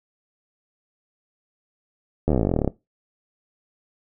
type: slowing click train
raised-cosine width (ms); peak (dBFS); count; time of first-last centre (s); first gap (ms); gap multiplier
2; -7; 21; 2.28-2.677; 12; 1.05
effects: noise-tail reverb RT60 0.2 s tail -18 dB re dry